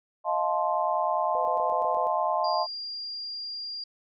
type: chord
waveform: sine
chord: F dominant seventh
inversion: third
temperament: just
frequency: 628.6 / 698.5 / 873.1 / 1047.7 Hz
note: Eb5 / F5 / A5 / C6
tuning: +18 / 0 / -14 / +2 cents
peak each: -29 dBFS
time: 0.24-2.67 s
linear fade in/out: 50 ms
type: tone bursts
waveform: sine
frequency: 506 Hz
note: B4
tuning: 42 cents sharp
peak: -33 dBFS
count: 6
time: 1.35-2.07 s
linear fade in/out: 0 ms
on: 100 ms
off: 24 ms
type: tone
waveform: sine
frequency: 4790 Hz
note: D8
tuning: 33 cents sharp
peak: -33 dBFS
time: 2.44-3.84 s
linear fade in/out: 5 ms
effects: none